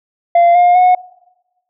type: tone with pitch steps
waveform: sine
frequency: 690 / 709 / 728.5 Hz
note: F5 / F5 / F#5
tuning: -21 / +26 / -27 cents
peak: -3 dBFS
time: 0.35-0.95 s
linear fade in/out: 5 ms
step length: 200 ms
effects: noise-tail reverb RT60 1.0 s tail -23 dB re dry + tanh soft clip ceiling -5 dBFS